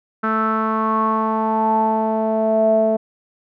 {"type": "tone with low-pass filter sweep", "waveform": "sawtooth", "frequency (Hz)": 220, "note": "A3", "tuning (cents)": 0, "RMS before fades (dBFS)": -18, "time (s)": [0.23, 2.97], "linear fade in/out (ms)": 10, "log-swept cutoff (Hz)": [1400, 610], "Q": 9.2, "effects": []}